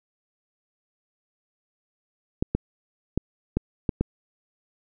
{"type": "clicks", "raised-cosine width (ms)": 3, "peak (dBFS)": -9, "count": 6, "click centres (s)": [2.425, 2.55, 3.176, 3.57, 3.892, 4.01], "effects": []}